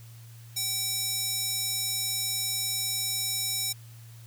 square tone with high-pass filter, 770 Hz, G5, 31 cents flat, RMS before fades -30 dBFS, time 0.56-3.73 s, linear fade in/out 10 ms, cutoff 5600 Hz, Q 1.1, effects added 115 Hz sine -45 dBFS peak until 4.26 s + white hiss -56 dBFS RMS until 4.26 s

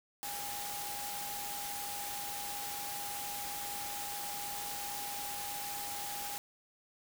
sine tone in noise, 816 Hz, G#5, 31 cents flat, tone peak -43 dBFS, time 0.23-6.38 s, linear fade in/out 0 ms, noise white, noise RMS -41 dBFS, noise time 0.23-6.38 s, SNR -5 dB, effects none

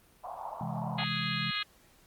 white band-pass noise, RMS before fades -40 dBFS, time 0.23-1.05 s, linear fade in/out 20 ms, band 650 to 1000 Hz, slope 48 dB/octave
sine chord, C augmented, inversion none, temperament equal, 130.81 / 164.81 / 207.7 Hz, C3 / E3 / G#3, 0 / 0 / 0 cents, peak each -38 / -37 / -39 dBFS, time 0.61-1.51 s, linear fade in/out 2 ms
harmonic tone, 415.3 Hz, G#4, in tune, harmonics 3 / 4 / 5 / 6 / 7 / 8 / 9 / 10, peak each -39 / -39 / -39 / -39 / -39 / -39 / -39 / -39 dBFS, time 0.98-1.63 s, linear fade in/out 5 ms
effects pink hiss -62 dBFS RMS until 2.06 s + Opus 32 kbps

